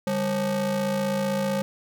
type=ring-modulated tone; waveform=square; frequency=170.6 Hz; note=F3; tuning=40 cents flat; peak=-21 dBFS; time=0.07-1.62 s; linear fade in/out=0 ms; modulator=369 Hz; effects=none